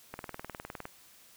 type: click train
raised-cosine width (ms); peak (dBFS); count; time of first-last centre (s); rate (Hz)
0.5; -24; 15; 0.14-0.854; 19.6
effects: white hiss -58 dBFS RMS until 1.36 s

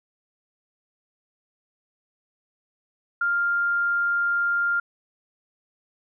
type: tone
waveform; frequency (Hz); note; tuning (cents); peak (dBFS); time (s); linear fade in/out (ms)
sine; 1399; F6; +3; -20; 3.21-4.8; 5
effects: none

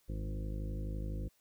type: harmonic tone with a mistuned harmonic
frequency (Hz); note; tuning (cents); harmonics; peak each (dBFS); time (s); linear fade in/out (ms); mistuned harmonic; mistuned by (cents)
51.91; G#1; 0; 1 / 2 / 3 / 4 / 5 / 6 / 7 / 9 / 10; -37 / -43 / -46 / -49 / -53 / -50 / -55 / -57 / -54; 0.08-1.29; 20; 3; +24
effects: white hiss -72 dBFS RMS until 1.4 s

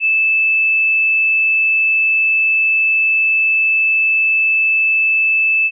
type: tone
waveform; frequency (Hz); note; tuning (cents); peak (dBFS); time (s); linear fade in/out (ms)
sine; 2627; E7; -7; -11; 0-5.71; 50
effects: none

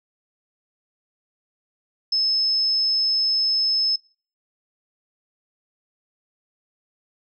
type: tone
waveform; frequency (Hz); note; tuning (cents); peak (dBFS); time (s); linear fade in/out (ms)
sine; 5210; E8; -21; -18; 2.12-3.96; 5
effects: noise-tail reverb RT60 0.4 s tail -22 dB re dry

